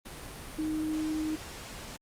sine tone in noise, 311.1 Hz, D#4, in tune, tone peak -29 dBFS, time 0.58-1.36 s, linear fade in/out 10 ms, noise pink, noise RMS -43 dBFS, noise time 0.05-1.97 s, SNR +11 dB, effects low-pass 12000 Hz 12 dB/octave + Opus 32 kbps

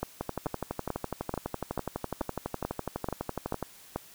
two click trains, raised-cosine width 1 ms, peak -16 / -17 dBFS, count 10 / 42, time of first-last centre 0.03-3.96 / 0.21-3.627 s, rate 2.29 / 12 Hz, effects white hiss -53 dBFS RMS until 4.14 s

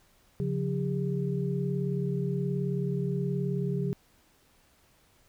sine tone cluster, 139.9 / 178.7 / 402.9 Hz, C#3 / F3 / G4, +16 / +40 / +48 cents, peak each -30 / -31 / -34 dBFS, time 0.4-3.93 s, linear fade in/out 0 ms, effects pink hiss -64 dBFS RMS until 5.28 s

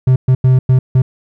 triangle tone bursts at uneven times, 128.8 Hz, C3, 27 cents flat, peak -4 dBFS, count 5, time 0.07-0.16 / 0.28-0.35 / 0.44-0.59 / 0.69-0.79 / 0.95-1.02 s, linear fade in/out 5 ms, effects none

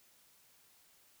silence, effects white hiss -66 dBFS RMS until 1.2 s

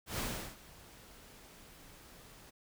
pink noise with ADSR envelope, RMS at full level -36 dBFS, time 0.06-2.51 s, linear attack 120 ms, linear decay 370 ms, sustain -20 dB, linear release 20 ms, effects none

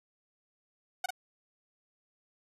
sawtooth tone with echo, 740 Hz, F#5, in tune, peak -25 dBFS, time 1.04-1.06 s, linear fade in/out 5 ms, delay 46 ms, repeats 1, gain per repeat -5 dB, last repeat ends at 1.106 s, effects resampled to 32000 Hz

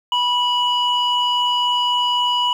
sine tone pair together, 978.4 / 2939 Hz, B5 / F#7, -16 / -12 cents, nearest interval octave + perfect fifth, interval 1904 cents, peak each -17 dBFS, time 0.12-2.53 s, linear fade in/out 2 ms, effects tanh soft clip ceiling -11 dBFS + 8-bit

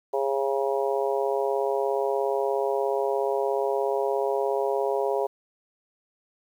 harmonic tone, 136.9 Hz, C#3, 21 cents flat, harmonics 3 / 4 / 5 / 6 / 7, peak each -26 / -28 / -30 / -34 / -33 dBFS, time 0.13-5.27 s, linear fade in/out 10 ms, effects 9-bit

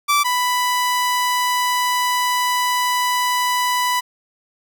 sawtooth tone pair in turn, 1164 / 991.1 Hz, D6 / B5, -16 / +6 cents, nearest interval minor third, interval 278 cents, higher first, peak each -10 / -13 dBFS, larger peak first, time 0.08-0.24 / 0.24-4.01 s, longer second, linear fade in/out 20 ms, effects none

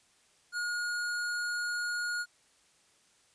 square tone, 1437 Hz, F6, 49 cents sharp, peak -32 dBFS, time 0.52-2.26 s, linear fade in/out 50 ms, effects white hiss -66 dBFS RMS until 3.34 s + resampled to 22050 Hz

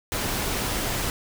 pink noise, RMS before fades -27 dBFS, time 0.12-1.1 s, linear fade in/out 0 ms, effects none

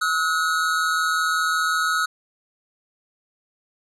square tone pair together, 1287 / 1452.5 Hz, E6 / F#6, -42 / -32 cents, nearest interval major second, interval 210 cents, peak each -23 dBFS, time 0.01-2.06 s, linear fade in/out 10 ms, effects low-pass 10000 Hz 12 dB/octave

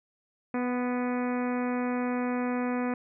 harmonic tone with a mistuned harmonic, 247.1 Hz, B3, 1 cent sharp, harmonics 1 / 2 / 3 / 4 / 5 / 6 / 7 / 8 / 9 / 10, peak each -28 / -34 / -38 / -40 / -42 / -44 / -45 / -46 / -47 / -48 dBFS, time 0.54-2.94 s, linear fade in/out 2 ms, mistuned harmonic 4, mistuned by +19 cents, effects none

